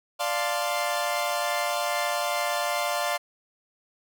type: chord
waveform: sawtooth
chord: D minor seventh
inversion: none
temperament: equal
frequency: 587.3 / 698.5 / 880 / 1046.5 Hz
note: D5 / F5 / A5 / C6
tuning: 0 / 0 / 0 / 0 cents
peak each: -26 / -25 / -31 / -28 dBFS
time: 0.19-3.18 s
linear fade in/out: 20 ms
effects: none

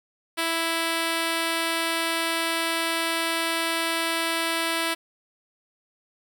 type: tone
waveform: 5% pulse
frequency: 330 Hz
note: E4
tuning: 2 cents sharp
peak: -12 dBFS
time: 0.37-4.95 s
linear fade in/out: 20 ms
effects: none

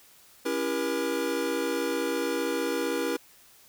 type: chord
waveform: square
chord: C# diminished seventh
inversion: none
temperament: just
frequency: 277.2 / 332.6 / 399.1 / 479 Hz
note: C#4 / E4 / G4 / Bb4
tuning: 0 / +16 / +31 / +47 cents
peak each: -34 / -33 / -35 / -31 dBFS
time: 0.45-3.17 s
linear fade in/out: 10 ms
effects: white hiss -56 dBFS RMS until 3.68 s

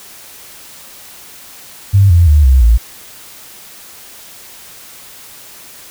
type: tone with pitch steps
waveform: sine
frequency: 98.6 / 85.84 / 74.72 / 65.05 / 56.63 Hz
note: G2 / F2 / D2 / C2 / A#1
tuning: +11 / -29 / +30 / -9 / -49 cents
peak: -4 dBFS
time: 1.93-2.78 s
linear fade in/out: 20 ms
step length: 170 ms
effects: white hiss -36 dBFS RMS until 5.9 s

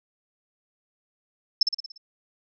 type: tone with echo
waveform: sine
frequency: 5274 Hz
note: E8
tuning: in tune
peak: -14 dBFS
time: 1.61-1.63 s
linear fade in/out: 5 ms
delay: 58 ms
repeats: 6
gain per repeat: -5 dB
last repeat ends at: 1.978 s
effects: none

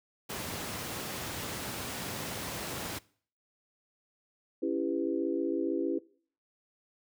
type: noise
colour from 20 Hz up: pink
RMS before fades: -37 dBFS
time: 0.29-2.99 s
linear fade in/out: 10 ms
type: chord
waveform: sine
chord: C# half-diminished seventh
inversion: none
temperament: just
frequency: 277.2 / 332.6 / 399.1 / 498.9 Hz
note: C#4 / E4 / G4 / B4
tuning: 0 / +16 / +31 / +17 cents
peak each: -34 / -31 / -35 / -37 dBFS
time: 4.62-5.99 s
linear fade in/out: 10 ms
effects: noise-tail reverb RT60 0.5 s tail -22 dB re dry + high-pass 100 Hz 12 dB/octave

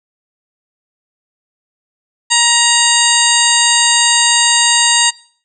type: harmonic tone with a mistuned harmonic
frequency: 943 Hz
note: A#5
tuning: 20 cents sharp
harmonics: 1 / 2 / 3 / 4 / 5 / 7 / 8 / 9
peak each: -17 / -17 / -17 / -17 / -17 / -17 / -17 / -17 dBFS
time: 2.3-5.11 s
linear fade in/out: 20 ms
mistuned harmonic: 8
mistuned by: -37 cents
effects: noise-tail reverb RT60 0.5 s tail -23 dB re dry

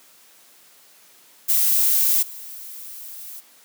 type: noise with level steps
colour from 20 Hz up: violet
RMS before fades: -18 / -37 dBFS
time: 1.48-3.41 s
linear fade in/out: 20 ms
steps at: 2.22 s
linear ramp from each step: 10 ms
effects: white hiss -52 dBFS RMS until 3.64 s + high-pass 200 Hz 12 dB/octave

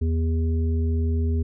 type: harmonic tone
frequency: 81.1 Hz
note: E2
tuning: 28 cents flat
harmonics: 1 / 3 / 5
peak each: -20 / -30 / -34 dBFS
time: 0.01-1.43 s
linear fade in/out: 10 ms
effects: none

